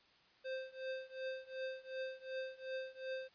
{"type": "tone with tremolo", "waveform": "square", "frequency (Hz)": 523.3, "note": "C5", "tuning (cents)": 0, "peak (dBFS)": -39, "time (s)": [0.44, 3.29], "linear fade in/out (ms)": 20, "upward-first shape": "triangle", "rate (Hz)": 2.7, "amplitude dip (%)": 95, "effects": ["white hiss -68 dBFS RMS until 3.34 s", "resampled to 11025 Hz"]}